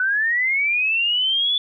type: linear sweep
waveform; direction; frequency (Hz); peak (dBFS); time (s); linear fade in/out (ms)
sine; up; 1480 to 3476; -17; 0-1.58; 2
effects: none